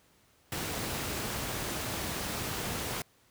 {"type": "noise with amplitude modulation", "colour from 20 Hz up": "pink", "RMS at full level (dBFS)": -33, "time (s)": [0.52, 3.02], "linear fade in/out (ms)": 2, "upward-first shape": "sine", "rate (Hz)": 225, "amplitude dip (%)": 35, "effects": ["pink hiss -65 dBFS RMS until 3.3 s", "high-pass 60 Hz 12 dB/octave"]}